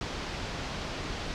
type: low-pass noise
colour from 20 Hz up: pink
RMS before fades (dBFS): -36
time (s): 0.01-1.34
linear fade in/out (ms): 0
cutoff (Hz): 5600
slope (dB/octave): 24
effects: none